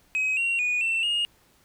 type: tone with pitch steps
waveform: sine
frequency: 2537 / 2746 / 2462 / 2688 / 2851 Hz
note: D#7 / F7 / D#7 / E7 / F7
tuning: +33 / -30 / -19 / +33 / +35 cents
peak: -20 dBFS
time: 0.15-1.25 s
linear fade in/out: 0 ms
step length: 220 ms
effects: tanh soft clip ceiling -21 dBFS + pink hiss -61 dBFS RMS until 1.64 s